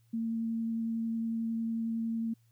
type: tone with vibrato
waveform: sine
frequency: 227.1 Hz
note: A#3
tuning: 45 cents flat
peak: -30 dBFS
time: 0.13-2.34 s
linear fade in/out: 10 ms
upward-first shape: triangle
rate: 11 Hz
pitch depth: 10 cents each way
effects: added 115 Hz sine -63 dBFS peak until 2.51 s + white hiss -75 dBFS RMS until 2.51 s